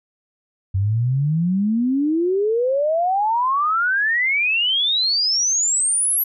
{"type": "exponential sweep", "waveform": "sine", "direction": "up", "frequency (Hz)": [93, 11900], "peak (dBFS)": -16, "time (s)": [0.74, 6.24], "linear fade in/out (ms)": 10, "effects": []}